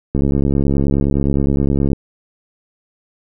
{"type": "click train", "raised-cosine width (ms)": 3, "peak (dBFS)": -4, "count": 125, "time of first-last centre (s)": [0.15, 1.932], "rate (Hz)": 69.6, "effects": []}